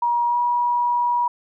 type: tone with pitch glide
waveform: sine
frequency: 953 to 964.6 Hz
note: A#5 to B5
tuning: +38 to -41 cents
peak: -17 dBFS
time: 0.02-1.28 s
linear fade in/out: 5 ms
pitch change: +21 cents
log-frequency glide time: 0.28-0.37 s
effects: none